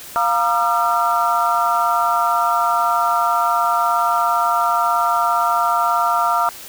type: tone cluster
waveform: sine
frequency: 699 / 940 / 1202 / 1359 Hz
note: F5 / A#5 / D6 / F6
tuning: +1 / +14 / +40 / -48 cents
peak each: -20 dBFS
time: 0.16-6.49 s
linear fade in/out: 0 ms
effects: white hiss -36 dBFS RMS until 6.68 s